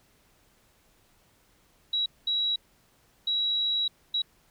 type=tone bursts at uneven times; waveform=sine; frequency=3882 Hz; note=B7; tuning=31 cents flat; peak=-24 dBFS; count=4; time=1.93-2.06 / 2.27-2.56 / 3.27-3.88 / 4.14-4.22 s; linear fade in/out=5 ms; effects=pink hiss -64 dBFS RMS until 4.5 s